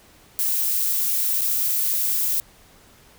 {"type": "noise with dropouts", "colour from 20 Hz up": "violet", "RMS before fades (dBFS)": -22, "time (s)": [0.39, 2.4], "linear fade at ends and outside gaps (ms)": 0, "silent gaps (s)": [1.411, 1.416], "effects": ["pink hiss -52 dBFS RMS until 3.18 s"]}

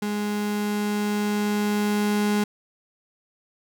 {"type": "tone with level ramp", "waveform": "35% pulse", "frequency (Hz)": 207.7, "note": "G#3", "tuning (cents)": 0, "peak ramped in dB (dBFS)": [-23, -18], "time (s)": [0.02, 2.44], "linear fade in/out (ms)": 5, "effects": []}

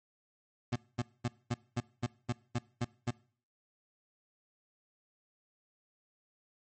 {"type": "tone bursts", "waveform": "25% pulse", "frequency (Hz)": 120.5, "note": "B2", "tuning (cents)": -42, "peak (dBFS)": -26, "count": 10, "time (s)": [0.72, 3.11], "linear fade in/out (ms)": 10, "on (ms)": 41, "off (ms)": 220, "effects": ["noise-tail reverb RT60 0.5 s tail -23 dB re dry", "MP3 32 kbps"]}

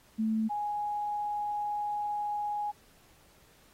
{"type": "tone pair in turn", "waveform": "sine", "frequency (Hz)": [220, 830.6], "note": ["A3", "G#5"], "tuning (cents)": [0, 0], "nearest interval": "octave + major seventh", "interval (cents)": 2300, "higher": "second", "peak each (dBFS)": [-26, -30], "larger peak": "first", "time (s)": [[0.18, 0.49], [0.49, 2.72]], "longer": "second", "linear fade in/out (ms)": 20, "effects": ["pink hiss -62 dBFS RMS until 3.73 s", "AAC 48 kbps"]}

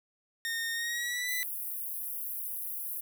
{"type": "tone with pitch glide", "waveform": "sawtooth", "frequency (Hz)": [1838, 1992.8], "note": ["A#6", "B6"], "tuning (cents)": [-25, 15], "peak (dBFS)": -28, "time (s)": [0.45, 1.43], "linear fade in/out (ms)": 0, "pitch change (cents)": 140, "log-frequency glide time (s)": [0.73, 1.31]}
{"type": "high-pass noise", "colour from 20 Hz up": "pink", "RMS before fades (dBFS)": -37, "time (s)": [1.28, 3.01], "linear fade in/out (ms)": 10, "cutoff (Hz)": 11000, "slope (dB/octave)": 48}
{"effects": []}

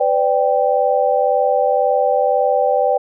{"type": "chord", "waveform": "sine", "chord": "G major", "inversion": "first", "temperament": "equal with one note detuned", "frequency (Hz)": [505.4, 587.3, 784], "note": ["B4", "D5", "G5"], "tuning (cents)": [40, 0, 0], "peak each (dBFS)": -17, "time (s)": [0, 2.98], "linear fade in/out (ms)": 10, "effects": []}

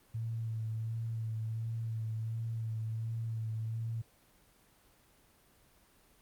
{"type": "tone with vibrato", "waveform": "sine", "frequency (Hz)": 112.5, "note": "A2", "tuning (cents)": 39, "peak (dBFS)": -34, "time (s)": [0.14, 4.02], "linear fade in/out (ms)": 10, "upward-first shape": "sine", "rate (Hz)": 1.4, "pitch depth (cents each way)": 26, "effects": ["pink hiss -65 dBFS RMS until 6.21 s", "Opus 24 kbps"]}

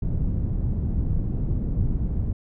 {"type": "low-pass noise", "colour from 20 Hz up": "pink", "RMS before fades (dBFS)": -24, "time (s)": [0.02, 2.33], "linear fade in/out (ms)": 5, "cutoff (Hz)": 160, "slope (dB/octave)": 12, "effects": []}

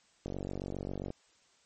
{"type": "click train", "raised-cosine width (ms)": 2, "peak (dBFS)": -24, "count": 41, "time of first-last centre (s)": [0.26, 1.104], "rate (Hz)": 47.4, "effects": ["white hiss -67 dBFS RMS until 1.65 s", "MP3 32 kbps"]}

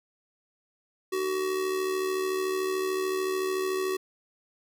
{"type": "tone with amplitude modulation", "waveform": "square", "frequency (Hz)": 376.7, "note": "F#4", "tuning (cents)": 31, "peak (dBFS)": -25, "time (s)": [1.12, 3.97], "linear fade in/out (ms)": 10, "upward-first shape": "sine", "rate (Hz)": 73.6, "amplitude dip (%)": 50, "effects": []}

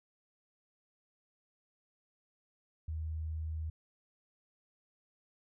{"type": "tone", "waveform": "sine", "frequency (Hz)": 79.1, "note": "D#2", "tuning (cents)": 29, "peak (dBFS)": -35, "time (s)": [2.88, 3.7], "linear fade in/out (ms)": 5, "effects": []}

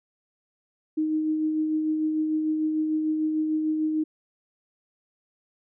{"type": "tone with tremolo", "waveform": "sine", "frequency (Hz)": 311.1, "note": "D#4", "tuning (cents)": 0, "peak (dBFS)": -21, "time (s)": [0.97, 4.04], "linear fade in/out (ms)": 10, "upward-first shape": "sine", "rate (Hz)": 6.7, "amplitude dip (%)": 30, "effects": []}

